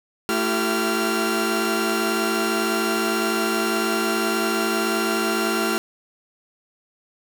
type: tone cluster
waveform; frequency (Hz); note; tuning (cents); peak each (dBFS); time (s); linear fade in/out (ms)
sawtooth; 221.9 / 335.8 / 385.6 / 1385; A3 / E4 / G4 / F6; +15 / +32 / -28 / -15; -22; 0.29-5.78; 0
effects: none